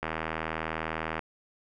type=click train; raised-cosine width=0.5 ms; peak=-16 dBFS; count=94; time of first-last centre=0.03-1.193 s; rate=80 Hz; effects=none